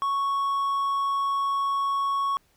triangle tone, 1108.7 Hz, C#6, in tune, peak -21 dBFS, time 0.02-2.37 s, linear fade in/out 0 ms, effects pink hiss -65 dBFS RMS until 2.56 s

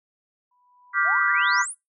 sine tone with exponential growth, 987.8 Hz, B5, in tune, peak -25 dBFS, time 0.51-1.62 s, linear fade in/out 5 ms, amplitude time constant 240 ms
sine chord, G dominant seventh, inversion second, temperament just, 1176 / 1411.2 / 1568 / 1960 Hz, D6 / F6 / G6 / B6, +2 / +18 / 0 / -14 cents, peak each -24 dBFS, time 0.93-1.66 s, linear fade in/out 50 ms
sine exponential sweep, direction up, 607 to 11050 Hz, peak -29 dBFS, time 1.04-1.75 s, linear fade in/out 50 ms
effects noise-tail reverb RT60 0.2 s tail -23 dB re dry

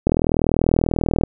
click train, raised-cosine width 2 ms, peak -3 dBFS, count 48, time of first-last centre 0.07-1.236 s, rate 40.3 Hz, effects none

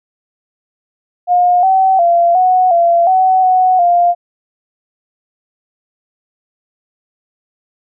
sine tone with pitch steps, 714 / 763 / 687 / 738 / 684 / 751 / 741 / 699 Hz, F5 / G5 / F5 / F#5 / F5 / F#5 / F#5 / F5, +38 / -47 / -29 / -5 / -36 / +26 / +2 / +1 cents, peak -7 dBFS, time 1.27-4.15 s, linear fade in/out 50 ms, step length 360 ms, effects none

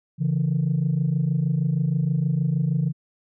sine tone pair together, 139.4 / 165.78 Hz, C#3 / E3, +10 / +10 cents, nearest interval minor third, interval 300 cents, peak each -21 dBFS, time 0.18-2.93 s, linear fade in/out 50 ms, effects tanh soft clip ceiling -15 dBFS

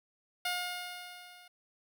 10% pulse tone with level ramp, 715 Hz, F5, 41 cents sharp, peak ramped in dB -22 to -46 dBFS, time 0.45-1.48 s, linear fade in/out 5 ms, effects none

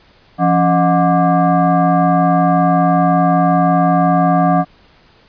sine tone with frequency modulation, 277.2 Hz, C#4, in tune, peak -9 dBFS, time 0.38-4.65 s, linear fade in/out 50 ms, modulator 449 Hz, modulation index 1.7, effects pink hiss -49 dBFS RMS until 5.28 s + resampled to 11025 Hz

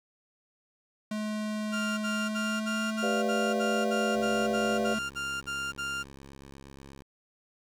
square tone with pitch glide, 213.5 to 218.1 Hz, G#3 to A3, +48 to -15 cents, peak -31 dBFS, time 1.11-4.99 s, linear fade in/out 5 ms, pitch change +37 cents, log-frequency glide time 2.12-2.82 s
30% pulse tone bursts, 1396.9 Hz, F6, in tune, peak -29 dBFS, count 14, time 1.72-6.036 s, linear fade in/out 20 ms, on 260 ms, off 52 ms
sine chord, G dominant seventh, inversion none, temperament equal, 392 / 493.9 / 587.3 / 698.5 Hz, G4 / B4 / D5 / F5, 0 / 0 / 0 / 0 cents, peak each -33 dBFS, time 3.02-4.95 s, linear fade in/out 20 ms
10% pulse tone, 68.4 Hz, C#2, 23 cents flat, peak -37 dBFS, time 4.14-7.03 s, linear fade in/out 20 ms
effects low-pass 9000 Hz 12 dB/octave + 9-bit

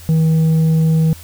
sine tone with tanh clipping, 160.1 Hz, D#3, 50 cents sharp, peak -11 dBFS, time 0.09-1.13 s, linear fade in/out 0 ms, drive 4 dB, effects added 84 Hz sine -36 dBFS peak until 1.23 s + white hiss -40 dBFS RMS until 1.23 s

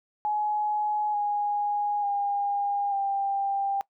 sine tone with pitch steps, 842 / 825.1 / 808.6 / 792.5 Hz, G#5 / G#5 / G#5 / G5, +24 / -12 / -46 / +19 cents, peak -24 dBFS, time 0.25-3.81 s, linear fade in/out 0 ms, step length 890 ms, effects noise-tail reverb RT60 0.1 s tail -21 dB re dry

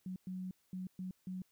sine tone bursts at uneven times, 185 Hz, F#3, in tune, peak -39 dBFS, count 5, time 0.06-0.16 / 0.27-0.51 / 0.73-0.87 / 0.99-1.11 / 1.27-1.42 s, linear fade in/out 2 ms, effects white hiss -75 dBFS RMS until 1.51 s

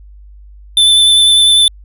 square tone with vibrato, 3520 Hz, A7, in tune, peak -6 dBFS, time 0.77-1.68 s, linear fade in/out 2 ms, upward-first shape square, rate 10 Hz, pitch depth 14 cents each way, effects added 50 Hz sine -34 dBFS peak until 1.84 s

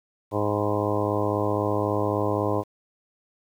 harmonic tone with a mistuned harmonic, 103.83 Hz, G#2, in tune, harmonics 1 / 2 / 3 / 4 / 5 / 6 / 7 / 8 / 9 / 10, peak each -29 / -35 / -29 / -29 / -29 / -31 / -35 / -35 / -34 / -33 dBFS, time 0.31-2.64 s, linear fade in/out 50 ms, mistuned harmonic 9, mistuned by +52 cents, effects 9-bit

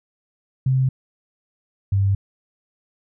sine tone pair in turn, 131.2 / 98.33 Hz, C3 / G2, +5 / +6 cents, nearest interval perfect fourth, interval 499 cents, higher first, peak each -15 dBFS, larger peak neither, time 0.66-0.89 / 1.92-2.15 s, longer neither, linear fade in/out 5 ms, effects none

